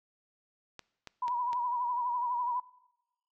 clicks, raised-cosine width 0.2 ms, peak -26 dBFS, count 4, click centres 0.793 / 1.073 / 1.281 / 1.531 s
sine tone with vibrato, 974 Hz, B5, 24 cents flat, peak -29 dBFS, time 1.22-2.6 s, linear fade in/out 5 ms, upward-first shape sine, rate 12 Hz, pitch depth 56 cents each way
effects noise-tail reverb RT60 0.9 s tail -21 dB re dry

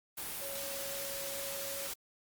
sine tone in noise, 554.4 Hz, C#5, in tune, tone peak -43 dBFS, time 0.41-1.88 s, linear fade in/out 10 ms, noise white, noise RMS -40 dBFS, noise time 0.17-1.94 s, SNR -6 dB, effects Opus 32 kbps

